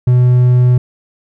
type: tone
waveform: triangle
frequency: 124.4 Hz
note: B2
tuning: 13 cents sharp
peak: -4 dBFS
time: 0.07-0.78 s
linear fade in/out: 5 ms
effects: none